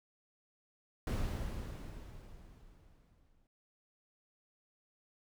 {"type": "noise with exponential decay", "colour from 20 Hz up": "brown", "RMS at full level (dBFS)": -32, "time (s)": [1.07, 3.47], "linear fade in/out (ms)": 2, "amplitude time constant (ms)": 520, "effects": []}